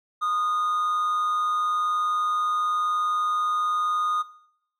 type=tone with amplitude modulation; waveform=triangle; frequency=1232 Hz; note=D#6; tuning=17 cents flat; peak=-19 dBFS; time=0.21-4.23 s; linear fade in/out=20 ms; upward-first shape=sine; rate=181 Hz; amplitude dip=35%; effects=noise-tail reverb RT60 0.7 s tail -18 dB re dry